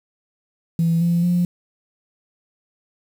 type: tone with pitch steps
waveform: sine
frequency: 166.3 / 171.17 / 176.19 Hz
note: E3 / F3 / F3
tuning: +16 / -34 / +16 cents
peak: -14 dBFS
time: 0.79-1.45 s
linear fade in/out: 2 ms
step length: 220 ms
effects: tanh soft clip ceiling -11 dBFS + 7-bit